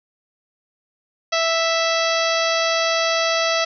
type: harmonic tone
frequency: 659 Hz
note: E5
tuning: 1 cent flat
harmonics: 1 / 2 / 3 / 4 / 5 / 6 / 7 / 8 / 9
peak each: -21 / -24 / -26 / -27 / -28 / -29 / -29 / -30 / -31 dBFS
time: 1.32-3.65 s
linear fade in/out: 10 ms
effects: none